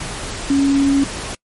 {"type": "tone in noise", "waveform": "sine", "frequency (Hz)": 277.2, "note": "C#4", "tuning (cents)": 0, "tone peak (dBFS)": -11, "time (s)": [0.5, 1.04], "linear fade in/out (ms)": 5, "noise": "pink", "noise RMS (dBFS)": -27, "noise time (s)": [0, 1.35], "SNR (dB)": 13, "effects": ["noise-tail reverb RT60 0.1 s tail -25 dB re dry", "MP3 48 kbps"]}